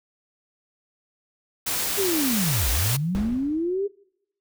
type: noise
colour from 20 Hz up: white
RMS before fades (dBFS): -26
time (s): 1.66-2.97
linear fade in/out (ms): 10
type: linear two-way sweep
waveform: sine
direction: down then up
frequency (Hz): 412.1 to 51.8 to 412.1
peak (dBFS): -22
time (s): 1.97-3.88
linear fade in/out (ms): 20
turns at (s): 2.69
type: noise with exponential decay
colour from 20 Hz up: brown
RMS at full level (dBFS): -27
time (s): 3.15-3.84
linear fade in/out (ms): 0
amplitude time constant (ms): 150
effects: noise-tail reverb RT60 0.8 s tail -25 dB re dry

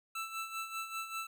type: tone with tremolo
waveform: 25% pulse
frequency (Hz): 1325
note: E6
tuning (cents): +9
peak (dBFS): -32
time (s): 0.15-1.27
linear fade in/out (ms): 5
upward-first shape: sine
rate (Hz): 5.1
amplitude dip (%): 65
effects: none

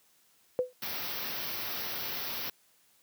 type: tone with exponential decay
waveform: sine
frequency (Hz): 503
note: B4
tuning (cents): +32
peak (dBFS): -21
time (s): 0.59-0.73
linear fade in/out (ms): 0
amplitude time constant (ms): 30
type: band-stop noise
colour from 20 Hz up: white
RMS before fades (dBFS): -36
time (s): 0.82-2.5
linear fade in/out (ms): 5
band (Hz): 5800 to 12000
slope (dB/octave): 96
effects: white hiss -66 dBFS RMS until 3.02 s + high-pass 100 Hz 12 dB/octave

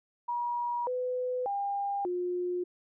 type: tone with pitch steps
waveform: sine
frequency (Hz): 959 / 502 / 802 / 357.1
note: A#5 / B4 / G5 / F4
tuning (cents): +49 / +28 / +39 / +39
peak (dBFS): -29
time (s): 0.28-2.64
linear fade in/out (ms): 10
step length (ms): 590
effects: none

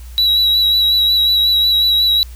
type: tone with vibrato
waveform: triangle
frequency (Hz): 3900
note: B7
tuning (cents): -23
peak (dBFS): -9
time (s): 0.18-2.23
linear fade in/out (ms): 0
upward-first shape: sine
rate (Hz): 5.5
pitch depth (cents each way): 25
effects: added 60 Hz sine -30 dBFS peak until 2.35 s + white hiss -45 dBFS RMS until 2.35 s

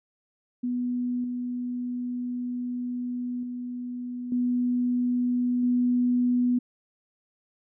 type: tone with level steps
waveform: sine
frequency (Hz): 246.2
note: B3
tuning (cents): -5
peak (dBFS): -25 / -28 / -31 / -22 / -20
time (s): 0.63-6.59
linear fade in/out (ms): 10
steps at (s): 1.24 / 3.43 / 4.32 / 5.63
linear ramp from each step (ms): 2
effects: none

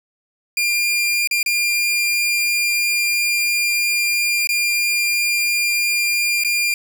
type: tone with dropouts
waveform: sawtooth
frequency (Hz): 2401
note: D7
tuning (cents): +38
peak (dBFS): -13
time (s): 0.57-6.74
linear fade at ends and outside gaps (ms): 2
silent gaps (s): 1.274-1.311 / 1.429-1.461 / 4.472-4.49 / 6.437-6.447
effects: none

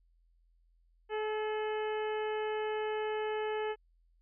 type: harmonic tone with a mistuned harmonic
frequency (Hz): 429.1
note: A4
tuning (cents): -43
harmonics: 1 / 2 / 3 / 4 / 5 / 6 / 7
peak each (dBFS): -33 / -39 / -47 / -45 / -49 / -50 / -50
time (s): 1.09-3.76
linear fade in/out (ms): 50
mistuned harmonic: 3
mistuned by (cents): +24
effects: added 42 Hz sine -65 dBFS peak until 4.21 s

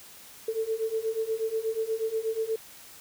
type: beating tone pair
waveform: sine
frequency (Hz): 440 / 448.3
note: A4 / A4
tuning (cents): 0 / +32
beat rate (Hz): 8.3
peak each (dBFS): -31 / -29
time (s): 0.48-2.56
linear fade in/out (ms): 5
effects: white hiss -49 dBFS RMS until 3 s

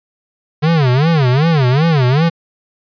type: tone with vibrato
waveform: square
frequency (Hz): 144.1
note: D3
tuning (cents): -33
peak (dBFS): -10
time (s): 0.62-2.3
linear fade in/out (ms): 20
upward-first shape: sine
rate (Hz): 2.6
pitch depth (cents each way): 270
effects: resampled to 11025 Hz

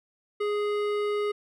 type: tone with hard clipping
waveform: sine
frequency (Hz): 415.3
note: G#4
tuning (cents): 0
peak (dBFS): -27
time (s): 0.4-1.32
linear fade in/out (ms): 10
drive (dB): 14
effects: none

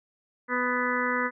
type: harmonic tone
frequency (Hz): 248.2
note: B3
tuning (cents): +9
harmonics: 1 / 2 / 4 / 5 / 6 / 7 / 8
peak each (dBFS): -32 / -32 / -32 / -32 / -32 / -32 / -32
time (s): 0.48-1.31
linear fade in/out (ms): 50
effects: none

